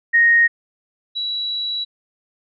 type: tone pair in turn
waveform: sine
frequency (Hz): 1864.7 / 3915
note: A#6 / B7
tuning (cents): 0 / -16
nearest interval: octave + minor second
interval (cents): 1284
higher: second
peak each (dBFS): -10 / -21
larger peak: first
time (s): 0.13-0.48 / 1.15-1.85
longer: second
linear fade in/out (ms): 20
effects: none